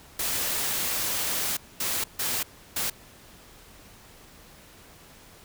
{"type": "noise bursts at uneven times", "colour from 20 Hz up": "white", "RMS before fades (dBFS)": -28, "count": 4, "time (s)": [[0.19, 1.57], [1.8, 2.04], [2.19, 2.43], [2.76, 2.9]], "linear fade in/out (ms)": 5, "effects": ["pink hiss -51 dBFS RMS until 5.44 s"]}